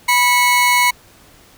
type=tone pair together; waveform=40% pulse; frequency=980 / 2200 Hz; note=B5 / C#7; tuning=-14 / -14 cents; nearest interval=octave + major second; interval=1400 cents; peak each=-13 dBFS; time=0.08-0.91 s; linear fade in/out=10 ms; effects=pink hiss -47 dBFS RMS until 1.57 s